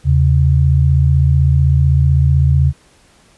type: tone pair together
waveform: sine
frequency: 80.05 / 135.9 Hz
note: D#2 / C#3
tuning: +50 / -34 cents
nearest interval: major sixth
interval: 916 cents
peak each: -11 / -11 dBFS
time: 0.04-2.73 s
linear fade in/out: 50 ms
effects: pink hiss -50 dBFS RMS until 3.37 s + resampled to 24000 Hz

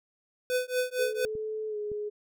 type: tone with tremolo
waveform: square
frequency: 502 Hz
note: B4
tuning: 28 cents sharp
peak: -24 dBFS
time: 0.5-1.25 s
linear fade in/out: 0 ms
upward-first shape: triangle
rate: 4.3 Hz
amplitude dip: 100%
type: tone with pitch glide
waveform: sine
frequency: 433.5 to 418.5 Hz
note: A4 to G#4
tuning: -26 to +13 cents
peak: -31 dBFS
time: 0.98-2.1 s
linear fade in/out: 20 ms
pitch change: -61 cents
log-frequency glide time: 1.68-1.77 s
type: clicks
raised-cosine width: 3 ms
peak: -31 dBFS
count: 2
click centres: 1.353 / 1.917 s
effects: none

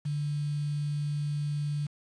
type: tone with quantisation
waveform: sine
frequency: 146.83 Hz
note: D3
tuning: in tune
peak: -28 dBFS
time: 0.05-1.87 s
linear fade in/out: 10 ms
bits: 8
effects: resampled to 22050 Hz

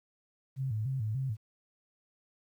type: tone with vibrato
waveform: sine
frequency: 120 Hz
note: B2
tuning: 49 cents flat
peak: -30 dBFS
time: 0.56-1.37 s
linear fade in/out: 50 ms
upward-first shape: square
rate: 3.4 Hz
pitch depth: 180 cents each way
effects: 11-bit

